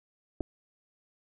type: clicks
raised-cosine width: 2 ms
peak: -20 dBFS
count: 2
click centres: 0.406 / 0.409 s
effects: none